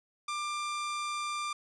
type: tone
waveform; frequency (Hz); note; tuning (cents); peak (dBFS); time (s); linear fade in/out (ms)
sawtooth; 1189; D6; +21; -29; 0.28-1.53; 5
effects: resampled to 22050 Hz + 11-bit